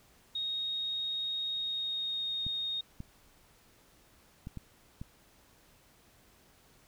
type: tone with pitch glide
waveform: sine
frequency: 3737 to 3711 Hz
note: A#7 to A#7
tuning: +4 to -9 cents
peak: -32 dBFS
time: 0.35-2.81 s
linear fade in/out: 5 ms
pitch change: -13 cents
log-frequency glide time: 1.5-2.29 s
type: clicks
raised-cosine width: 5 ms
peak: -28 dBFS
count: 5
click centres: 2.466 / 3.004 / 4.471 / 4.573 / 5.015 s
effects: pink hiss -63 dBFS RMS until 6.87 s